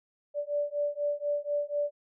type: beating tone pair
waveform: sine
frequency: 581 / 585.1 Hz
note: D5 / D5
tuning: -19 / -7 cents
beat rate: 4.1 Hz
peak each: -31 dBFS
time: 0.34-1.91 s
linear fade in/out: 50 ms
effects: none